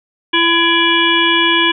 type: harmonic tone with a mistuned harmonic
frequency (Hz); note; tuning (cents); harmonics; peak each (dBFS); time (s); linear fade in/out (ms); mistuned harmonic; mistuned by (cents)
336.1; E4; +34; 1 / 3 / 5 / 7 / 9 / 10; -17 / -17 / -17 / -17 / -17 / -17; 0.33-1.72; 10; 9; -52
effects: none